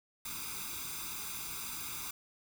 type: noise with comb filter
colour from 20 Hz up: white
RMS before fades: -41 dBFS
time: 0.25-2.11 s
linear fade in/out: 5 ms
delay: 0.82 ms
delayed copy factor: +0.95
effects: none